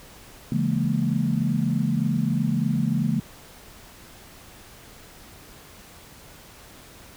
sine chord, A# half-diminished seventh, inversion first, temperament just, 139.85 / 167.82 / 209.8 / 233.1 Hz, C#3 / E3 / G#3 / A#3, +16 / +31 / +18 / 0 cents, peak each -26 dBFS, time 0.52-3.2 s, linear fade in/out 2 ms, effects pink hiss -47 dBFS RMS until 7.16 s

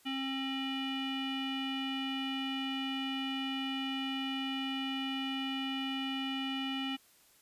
square tone with low-pass filter, 268 Hz, C4, 42 cents sharp, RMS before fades -36 dBFS, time 0.05-6.97 s, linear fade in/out 20 ms, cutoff 2900 Hz, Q 7.6, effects white hiss -64 dBFS RMS until 7.41 s + resampled to 32000 Hz

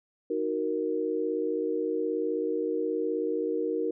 sine chord, D# minor, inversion none, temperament equal, 311.1 / 370 / 466.2 Hz, D#4 / F#4 / A#4, 0 / 0 / 0 cents, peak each -32 / -32 / -29 dBFS, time 0.3-3.91 s, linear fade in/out 5 ms, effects none

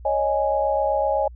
sine chord, C# suspended second, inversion none, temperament equal, 554.4 / 622.3 / 830.6 Hz, C#5 / D#5 / G#5, 0 / 0 / 0 cents, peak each -23 dBFS, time 0.05-1.28 s, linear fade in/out 5 ms, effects added 60 Hz sine -38 dBFS peak until 1.35 s

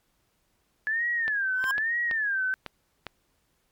sine tone with vibrato, 1702 Hz, G#6, 42 cents sharp, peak -24 dBFS, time 0.87-2.54 s, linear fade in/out 0 ms, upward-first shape sine, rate 1.1 Hz, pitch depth 200 cents each way
clicks, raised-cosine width 0.3 ms, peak -18 dBFS, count 6, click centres 1.28 / 1.641 / 1.781 / 2.112 / 2.663 / 3.067 s
square tone with exponential growth, 1046.5 Hz, C6, in tune, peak -26 dBFS, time 1.53-1.71 s, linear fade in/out 1 ms, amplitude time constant 38 ms
effects pink hiss -71 dBFS RMS until 3.71 s + MP3 96 kbps

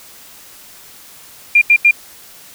sine tone bursts, 2400 Hz, D7, 37 cents sharp, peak -5 dBFS, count 3, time 1.55-1.911 s, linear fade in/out 5 ms, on 65 ms, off 83 ms, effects white hiss -40 dBFS RMS until 2.54 s

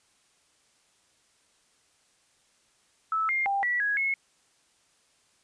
sine tone with pitch steps, 1307 / 2117 / 794 / 1950 / 1663 / 2180 Hz, E6 / C7 / G5 / B6 / G#6 / C#7, -15 / +20 / +22 / -23 / +2 / -29 cents, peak -24 dBFS, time 3.12-4.14 s, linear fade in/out 2 ms, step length 170 ms, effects white hiss -66 dBFS RMS until 5.43 s + resampled to 22050 Hz

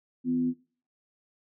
sine tone with frequency modulation, 252.3 Hz, B3, 37 cents sharp, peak -24 dBFS, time 0.24-0.54 s, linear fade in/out 50 ms, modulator 91.6 Hz, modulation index 0.33, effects noise-tail reverb RT60 0.4 s tail -18 dB re dry

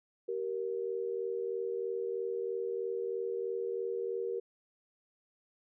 sine tone pair together, 385.7 / 468.8 Hz, G4 / A#4, -28 / +10 cents, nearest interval minor third, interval 338 cents, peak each -36 / -35 dBFS, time 0.28-4.4 s, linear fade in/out 10 ms, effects none

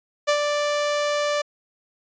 sawtooth tone with ADSR envelope, 587.3 Hz, D5, in tune, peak -12 dBFS, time 0.27-1.42 s, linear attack 21 ms, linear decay 78 ms, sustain -5 dB, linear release 9 ms, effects resampled to 16000 Hz

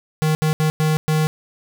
square tone bursts at uneven times, 155.56 Hz, D#3, in tune, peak -16 dBFS, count 5, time 0.22-0.35 / 0.42-0.53 / 0.6-0.7 / 0.8-0.97 / 1.08-1.27 s, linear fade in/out 0 ms, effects none

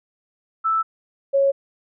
sine tone pair in turn, 1318.5 / 551.3 Hz, E6 / C#5, 0 / -10 cents, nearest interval octave + minor third, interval 1510 cents, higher first, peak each -17 / -14 dBFS, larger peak second, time 0.64-0.83 / 1.33-1.52 s, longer neither, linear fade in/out 20 ms, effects none

